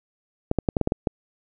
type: clicks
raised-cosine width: 2 ms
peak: -7 dBFS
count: 8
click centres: 0.514 / 0.587 / 0.688 / 0.768 / 0.813 / 0.874 / 0.921 / 1.072 s
effects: none